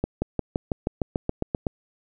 accelerating click train, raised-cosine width 2 ms, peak -10 dBFS, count 12, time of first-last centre 0.04-1.668 s, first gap 180 ms, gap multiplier 0.96, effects none

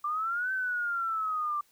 sine exponential two-way sweep, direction up then down, 1173 to 1547 to 1173 Hz, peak -28 dBFS, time 0.04-1.61 s, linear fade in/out 5 ms, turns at 0.52 s, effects white hiss -66 dBFS RMS until 1.71 s

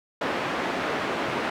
pink band-pass noise, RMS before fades -28 dBFS, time 0.21-1.5 s, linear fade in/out 5 ms, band 280 to 2200 Hz, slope 12 dB/octave, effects none

